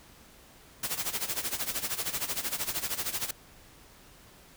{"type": "noise with tremolo", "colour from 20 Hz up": "white", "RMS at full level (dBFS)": -30, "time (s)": [0.83, 3.31], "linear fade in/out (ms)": 5, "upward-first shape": "sine", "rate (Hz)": 13, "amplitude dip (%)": 80, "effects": ["pink hiss -55 dBFS RMS until 4.56 s"]}